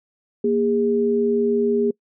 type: tone pair together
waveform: sine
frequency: 235.3 / 409 Hz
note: A#3 / G#4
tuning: +16 / -26 cents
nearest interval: minor seventh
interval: 958 cents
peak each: -21 / -18 dBFS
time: 0.44-1.91 s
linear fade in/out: 5 ms
effects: noise-tail reverb RT60 0.1 s tail -25 dB re dry